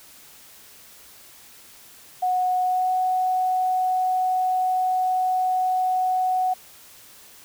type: tone with pitch glide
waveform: sine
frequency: 734 to 741.2 Hz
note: F#5 to F#5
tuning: -14 to +3 cents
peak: -19 dBFS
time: 2.22-6.54 s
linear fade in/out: 10 ms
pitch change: +17 cents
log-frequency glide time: 2.63-2.89 s
effects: white hiss -48 dBFS RMS until 7.44 s

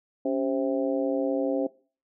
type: harmonic tone with a mistuned harmonic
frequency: 131.9 Hz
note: C3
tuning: 14 cents sharp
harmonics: 2 / 3 / 4 / 5 / 6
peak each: -27 / -33 / -28 / -33 / -41 dBFS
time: 0.25-1.67 s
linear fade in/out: 5 ms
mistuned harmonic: 2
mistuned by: +96 cents
effects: noise-tail reverb RT60 0.4 s tail -21 dB re dry

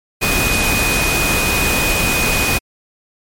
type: tone in noise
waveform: sine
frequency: 2489 Hz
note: D#7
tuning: in tune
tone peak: -18 dBFS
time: 0.21-2.59 s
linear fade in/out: 20 ms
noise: pink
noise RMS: -17 dBFS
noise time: 0.21-2.59 s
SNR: -4 dB
effects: MP3 64 kbps

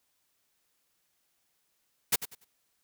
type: noise with echo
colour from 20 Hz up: white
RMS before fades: -24 dBFS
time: 2.12-2.16 s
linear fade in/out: 10 ms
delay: 96 ms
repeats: 3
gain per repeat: -12 dB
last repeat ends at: 2.448 s
effects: white hiss -75 dBFS RMS until 2.83 s

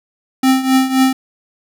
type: tone with tremolo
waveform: square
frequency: 262.5 Hz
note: C4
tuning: 6 cents sharp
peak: -8 dBFS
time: 0.43-1.13 s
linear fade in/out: 5 ms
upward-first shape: triangle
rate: 3.8 Hz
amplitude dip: 80%
effects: none

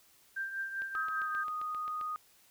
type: tone with tremolo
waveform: sine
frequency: 1579 Hz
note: G6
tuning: 12 cents sharp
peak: -32 dBFS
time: 0.36-1.44 s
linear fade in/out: 10 ms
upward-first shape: triangle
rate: 5.1 Hz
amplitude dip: 65%
type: click train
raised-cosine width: 0.3 ms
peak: -33 dBFS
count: 10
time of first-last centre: 0.82-2.012 s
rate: 7.55 Hz
type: tone with pitch glide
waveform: sine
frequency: 1270 to 1239.6 Hz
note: D#6 to D#6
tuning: +35 to -7 cents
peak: -34 dBFS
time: 0.95-2.16 s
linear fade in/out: 0 ms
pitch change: -42 cents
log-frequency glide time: 1.12-1.34 s
effects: white hiss -64 dBFS RMS until 2.5 s

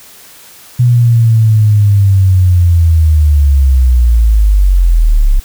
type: linear sweep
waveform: sine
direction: down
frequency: 123.5 to 32.7 Hz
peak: -4 dBFS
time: 0.79-5.4 s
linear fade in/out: 10 ms
effects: white hiss -37 dBFS RMS until 5.44 s

